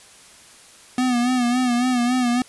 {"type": "tone with vibrato", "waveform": "square", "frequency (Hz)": 246.9, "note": "B3", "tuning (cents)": 0, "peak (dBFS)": -18, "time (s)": [0.98, 2.42], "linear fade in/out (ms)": 2, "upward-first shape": "sine", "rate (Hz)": 3.6, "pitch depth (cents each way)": 61, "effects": ["white hiss -47 dBFS RMS until 2.48 s", "resampled to 24000 Hz"]}